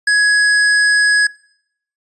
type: tone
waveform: square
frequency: 1673 Hz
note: G#6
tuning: 12 cents sharp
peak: -11 dBFS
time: 0.07-1.27 s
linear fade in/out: 5 ms
effects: noise-tail reverb RT60 0.7 s tail -22 dB re dry + resampled to 24000 Hz